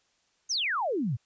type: exponential sweep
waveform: sine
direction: down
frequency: 6600 to 103.83 Hz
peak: -26 dBFS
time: 0.49-1.17 s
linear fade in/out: 20 ms
effects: white hiss -70 dBFS RMS until 1.25 s + resampled to 16000 Hz